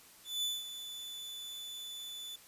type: tone with ADSR envelope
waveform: 40% pulse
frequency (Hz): 3488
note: A7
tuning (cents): -16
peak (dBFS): -30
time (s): 0.24-2.36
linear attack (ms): 190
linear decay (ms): 200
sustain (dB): -11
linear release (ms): 6
effects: white hiss -58 dBFS RMS until 2.47 s + resampled to 32000 Hz